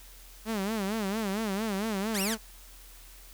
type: tone with vibrato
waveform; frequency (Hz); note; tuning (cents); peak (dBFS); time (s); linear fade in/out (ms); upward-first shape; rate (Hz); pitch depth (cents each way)
sawtooth; 207.7; G#3; 0; -25; 0.45-2.38; 50; sine; 4.4; 150
type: linear two-way sweep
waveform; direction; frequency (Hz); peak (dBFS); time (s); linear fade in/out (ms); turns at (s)
10% pulse; up then down; 1396.9 to 2903 to 1396.9; -22; 2.14-2.35; 10; 2.22
effects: added 42 Hz sine -50 dBFS peak until 3.33 s + white hiss -53 dBFS RMS until 3.33 s